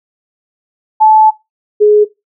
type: tone pair in turn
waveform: sine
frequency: 868 / 419.5 Hz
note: A5 / G#4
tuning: -24 / +17 cents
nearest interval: octave + minor second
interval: 1259 cents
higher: first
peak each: -3 dBFS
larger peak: neither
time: 1-1.31 / 1.8-2.05 s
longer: first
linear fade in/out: 20 ms
effects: noise-tail reverb RT60 0.2 s tail -18 dB re dry